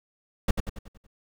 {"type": "noise with echo", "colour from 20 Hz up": "brown", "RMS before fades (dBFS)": -20, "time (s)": [0.48, 0.51], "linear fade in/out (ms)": 5, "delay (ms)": 93, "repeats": 6, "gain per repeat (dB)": -6, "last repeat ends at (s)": 1.068, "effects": []}